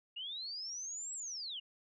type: linear two-way sweep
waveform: sine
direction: up then down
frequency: 2787 to 7790 to 2787 Hz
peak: -40 dBFS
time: 0.16-1.6 s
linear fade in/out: 10 ms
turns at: 1.14 s
effects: none

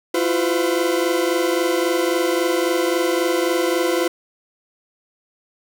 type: tone cluster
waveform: 40% pulse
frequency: 334 / 357.7 / 508 Hz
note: E4 / F4 / B4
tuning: +23 / +41 / +49 cents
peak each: -21 dBFS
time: 0.14-4.08 s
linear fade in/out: 5 ms
effects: none

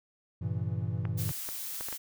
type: chord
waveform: triangle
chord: G diminished seventh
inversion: none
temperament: equal with one note detuned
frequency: 98 / 116.54 / 135.58 / 164.81 Hz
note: G2 / Bb2 / Db3 / Fb3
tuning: 0 / 0 / -38 / 0 cents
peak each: -32 / -32 / -38 / -35 dBFS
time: 0.41-1.32 s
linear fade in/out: 10 ms
type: clicks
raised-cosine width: 0.5 ms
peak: -25 dBFS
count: 6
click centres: 1.053 / 1.292 / 1.489 / 1.809 / 1.886 / 1.927 s
type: noise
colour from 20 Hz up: blue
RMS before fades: -38 dBFS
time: 1.17-1.98 s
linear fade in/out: 20 ms
effects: none

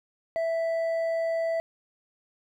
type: tone with hard clipping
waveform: sine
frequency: 659.3 Hz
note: E5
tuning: in tune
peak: -26 dBFS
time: 0.36-1.6 s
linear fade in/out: 0 ms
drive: 4 dB
effects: none

